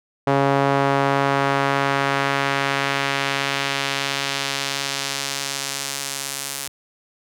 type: tone with band-pass filter sweep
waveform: sawtooth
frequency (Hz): 138.59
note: C#3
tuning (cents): 0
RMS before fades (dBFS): -22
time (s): 0.27-6.68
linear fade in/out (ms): 5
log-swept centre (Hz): 710 to 9800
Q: 0.86
effects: none